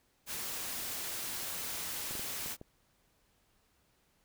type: noise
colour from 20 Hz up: white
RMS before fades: -39 dBFS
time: 0.26-2.57 s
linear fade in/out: 50 ms
type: clicks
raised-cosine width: 2 ms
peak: -33 dBFS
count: 5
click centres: 2.11 / 2.153 / 2.195 / 2.461 / 2.614 s
effects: pink hiss -72 dBFS RMS until 4.24 s